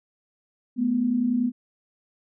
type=tone pair together; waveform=sine; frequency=216.5 / 246.9 Hz; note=A3 / B3; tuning=-28 / 0 cents; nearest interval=major second; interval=228 cents; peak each=-27 / -21 dBFS; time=0.76-1.52 s; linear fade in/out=50 ms; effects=none